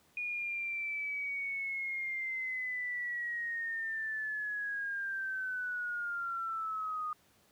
sine linear sweep, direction down, 2453 to 1227 Hz, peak -34 dBFS, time 0.17-7.13 s, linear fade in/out 2 ms, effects pink hiss -67 dBFS RMS until 7.51 s + high-pass 80 Hz 12 dB/octave

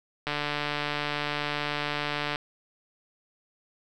click train, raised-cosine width 0.3 ms, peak -13 dBFS, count 308, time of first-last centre 0.27-2.358 s, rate 147 Hz, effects none

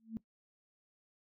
sine tone with exponential growth, 223.7 Hz, A3, 29 cents sharp, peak -33 dBFS, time 0-0.17 s, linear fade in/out 0 ms, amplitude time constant 36 ms, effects noise-tail reverb RT60 0.1 s tail -18 dB re dry

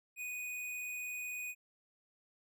square tone, 2482 Hz, D#7, 5 cents flat, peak -40 dBFS, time 0.16-1.55 s, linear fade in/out 50 ms, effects none

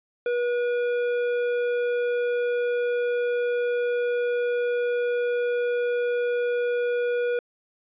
triangle tone with tanh clipping, 484 Hz, B4, 35 cents flat, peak -24 dBFS, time 0.26-7.39 s, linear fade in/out 2 ms, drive 16 dB, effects resampled to 8000 Hz

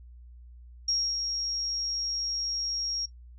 sine tone with ADSR envelope, 5588 Hz, F8, in tune, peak -24 dBFS, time 0.88-3.06 s, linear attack 6 ms, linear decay 270 ms, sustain -5 dB, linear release 9 ms, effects noise-tail reverb RT60 0.1 s tail -17 dB re dry + added 60 Hz sine -46 dBFS peak until 3.38 s

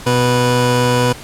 25% pulse tone pair together, 124 / 492.1 Hz, B2 / B4, +7 / -6 cents, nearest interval 2 octaves, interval 2387 cents, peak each -11 dBFS, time 0.06-1.13 s, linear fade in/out 10 ms, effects pink hiss -34 dBFS RMS until 1.23 s + low-pass 11000 Hz 12 dB/octave

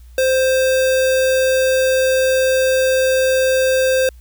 sine tone with sample-and-hold, 521 Hz, C5, 7 cents flat, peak -12 dBFS, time 0.18-4.09 s, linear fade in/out 2 ms, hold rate 2100 Hz, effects added 60 Hz sine -38 dBFS peak until 4.2 s + white hiss -57 dBFS RMS until 4.2 s

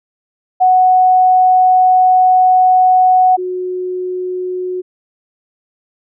sine tone pair in turn, 740 / 365.6 Hz, F#5 / F#4, 0 / -21 cents, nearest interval octave, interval 1221 cents, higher first, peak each -6 / -17 dBFS, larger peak first, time 0.6-3.37 / 3.37-4.82 s, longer first, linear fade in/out 20 ms, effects none

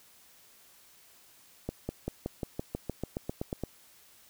accelerating click train, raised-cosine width 2 ms, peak -19 dBFS, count 14, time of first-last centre 1.69-3.637 s, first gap 200 ms, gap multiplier 0.95, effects white hiss -59 dBFS RMS until 4.29 s

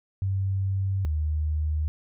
sine tone pair in turn, 96.6 / 76.67 Hz, G2 / D#2, -25 / -25 cents, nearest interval major third, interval 400 cents, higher first, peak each -23 dBFS, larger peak neither, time 0.22-1.05 / 1.05-1.88 s, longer neither, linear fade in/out 0 ms, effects none

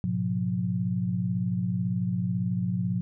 sine tone cluster, 107.4 / 125.5 / 179.6 Hz, A2 / B2 / F3, -41 / +28 / +49 cents, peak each -31 / -31 / -27 dBFS, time 0.04-3.01 s, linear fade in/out 0 ms, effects none

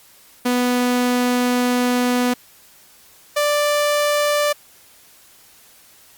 sawtooth tone pair in turn, 246.9 / 588.3 Hz, B3 / D5, 0 / +3 cents, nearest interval octave + minor third, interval 1503 cents, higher second, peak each -12 dBFS, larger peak neither, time 0.45-2.34 / 3.36-4.53 s, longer first, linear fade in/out 10 ms, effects white hiss -49 dBFS RMS until 6.17 s + Opus 48 kbps

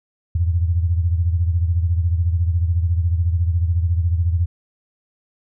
sine beating tone pair, 83.9 / 97.9 Hz, E2 / G2, +31 / -2 cents, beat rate 14 Hz, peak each -16 / -23 dBFS, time 0.35-4.46 s, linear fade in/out 5 ms, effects none

